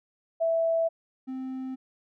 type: tone pair in turn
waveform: sine / triangle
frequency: 659 / 260.9 Hz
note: E5 / C4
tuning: -1 / -5 cents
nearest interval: octave + major third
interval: 1604 cents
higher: first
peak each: -22 / -30 dBFS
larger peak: first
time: 0.4-0.89 / 1.27-1.76 s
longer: neither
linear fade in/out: 20 ms
effects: none